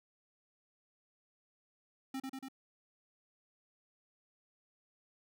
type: tone with echo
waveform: square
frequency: 265.9 Hz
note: C4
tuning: 28 cents sharp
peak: -38 dBFS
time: 2.14-2.2 s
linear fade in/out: 5 ms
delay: 95 ms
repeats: 3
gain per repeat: -2 dB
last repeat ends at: 2.485 s
effects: none